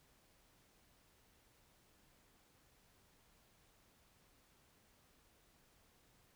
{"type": "silence", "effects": ["pink hiss -71 dBFS RMS until 6.35 s"]}